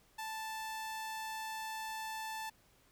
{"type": "tone", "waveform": "sawtooth", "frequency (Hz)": 880, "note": "A5", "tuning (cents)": 0, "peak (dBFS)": -36, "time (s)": [0.18, 2.5], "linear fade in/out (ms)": 10, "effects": ["pink hiss -68 dBFS RMS until 2.91 s"]}